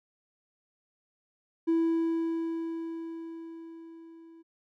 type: tone with level ramp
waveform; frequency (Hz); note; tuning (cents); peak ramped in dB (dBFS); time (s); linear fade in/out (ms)
triangle; 329.6; E4; 0; -19 to -48; 1.67-4.43; 20
effects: tanh soft clip ceiling -17 dBFS